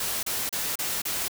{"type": "noise bursts", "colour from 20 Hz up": "white", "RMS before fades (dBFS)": -29, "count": 5, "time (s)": [0, 1.282], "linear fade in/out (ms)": 5, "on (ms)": 230, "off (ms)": 33, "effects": []}